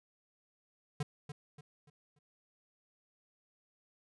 square tone with echo, 146.83 Hz, D3, in tune, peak -33 dBFS, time 1-1.03 s, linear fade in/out 5 ms, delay 290 ms, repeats 4, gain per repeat -9 dB, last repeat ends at 2.19 s, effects resampled to 24000 Hz

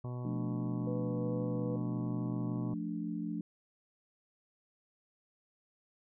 harmonic tone, 123.47 Hz, B2, in tune, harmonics 1 / 2 / 3 / 4 / 5 / 6 / 7 / 8 / 9, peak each -37 / -47 / -49 / -55 / -52 / -59 / -57 / -57 / -56 dBFS, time 0.04-2.74 s, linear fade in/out 5 ms
sine chord, D minor, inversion first, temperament equal, 174.61 / 220 / 293.7 Hz, F3 / A3 / D4, 0 / 0 / 0 cents, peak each -39 dBFS, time 0.25-3.41 s, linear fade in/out 2 ms
sine tone with vibrato, 493.9 Hz, B4, in tune, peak -38 dBFS, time 0.87-1.76 s, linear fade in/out 2 ms, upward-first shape triangle, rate 2.2 Hz, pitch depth 12 cents each way
effects none

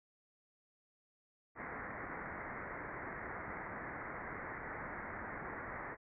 white low-pass noise, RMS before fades -45 dBFS, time 1.55-5.97 s, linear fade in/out 50 ms, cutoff 2100 Hz, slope 96 dB/octave, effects none

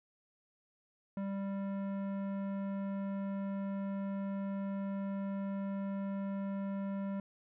sine tone with tanh clipping, 196.7 Hz, G3, 6 cents sharp, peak -37 dBFS, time 1.17-7.2 s, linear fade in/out 2 ms, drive 15 dB, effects none

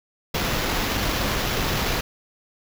pink noise with sample-and-hold, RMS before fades -24 dBFS, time 0.34-2.01 s, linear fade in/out 5 ms, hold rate 8820 Hz, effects none

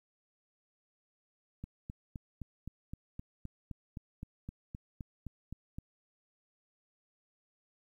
click train, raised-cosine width 5 ms, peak -29 dBFS, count 17, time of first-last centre 1.64-5.785 s, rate 3.86 Hz, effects 11-bit

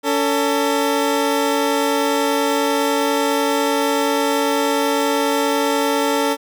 20% pulse tone pair together, 282.6 / 449 Hz, C#4 / A4, +34 / +35 cents, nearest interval minor sixth, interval 801 cents, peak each -14 dBFS, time 0.03-6.37 s, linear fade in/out 50 ms, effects none

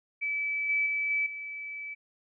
sine tone with level steps, 2303 Hz, D7, 34 cents flat, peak -28 / -24 / -27 / -25 / -36 dBFS, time 0.21-1.95 s, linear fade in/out 20 ms, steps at 0.69 / 0.86 / 1.1 / 1.26 s, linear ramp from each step 5 ms, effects none

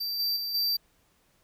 square tone with level steps, 4676 Hz, D8, 8 cents flat, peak -30 / -26 / -31 / -25 dBFS, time 0-0.77 s, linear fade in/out 10 ms, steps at 0.19 / 0.36 / 0.54 s, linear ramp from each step 10 ms, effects pink hiss -67 dBFS RMS until 1.43 s

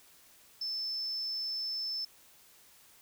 sine tone, 5274 Hz, E8, in tune, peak -33 dBFS, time 0.61-2.05 s, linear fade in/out 5 ms, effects white hiss -60 dBFS RMS until 3.01 s

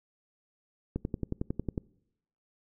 click train, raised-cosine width 3 ms, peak -18 dBFS, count 10, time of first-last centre 0.96-1.778 s, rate 11 Hz, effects noise-tail reverb RT60 0.8 s tail -24 dB re dry

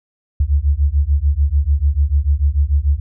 sine beating tone pair, 68.5 / 75.3 Hz, C#2 / D2, -20 / +44 cents, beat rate 6.8 Hz, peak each -15 dBFS, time 0.4-3 s, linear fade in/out 5 ms, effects none

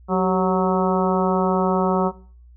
harmonic tone with a mistuned harmonic, 185 Hz, F#3, in tune, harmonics 1 / 2 / 3 / 4 / 5 / 6 / 7, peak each -20 / -23 / -25 / -26 / -27 / -28 / -28 dBFS, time 0.08-2.12 s, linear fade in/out 50 ms, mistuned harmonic 2, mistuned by +58 cents, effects noise-tail reverb RT60 0.5 s tail -20 dB re dry + added 60 Hz sine -44 dBFS peak until 2.56 s

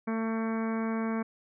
harmonic tone, 224.1 Hz, A3, 32 cents sharp, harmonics 1 / 2 / 3 / 4 / 5 / 6 / 7 / 8 / 9 / 10, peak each -29 / -37 / -41 / -43 / -41 / -46 / -45 / -51 / -52 / -47 dBFS, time 0.07-1.23 s, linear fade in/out 10 ms, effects none

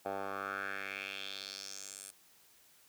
10% pulse tone with band-pass filter sweep, 98 Hz, G2, in tune, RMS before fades -42 dBFS, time 0.05-2.11 s, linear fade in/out 10 ms, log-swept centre 760 to 9500 Hz, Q 3.4, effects white hiss -64 dBFS RMS until 2.88 s + high-pass 60 Hz 12 dB/octave

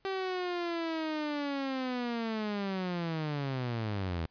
sawtooth linear sweep, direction down, 388.5 to 79 Hz, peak -28 dBFS, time 0.05-4.26 s, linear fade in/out 0 ms, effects pink hiss -71 dBFS RMS until 4.3 s + resampled to 11025 Hz

